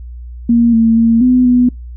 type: tone with pitch steps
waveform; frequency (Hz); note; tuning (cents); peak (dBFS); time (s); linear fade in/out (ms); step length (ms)
sine; 234.5 / 226.5 / 228.9 / 251.4 / 246.8; A#3 / A#3 / A#3 / B3 / B3; +11 / -50 / -31 / +31 / -1; -6; 0.49-1.69; 5; 240
effects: noise-tail reverb RT60 0.2 s tail -26 dB re dry + added 60 Hz sine -26 dBFS peak until 1.96 s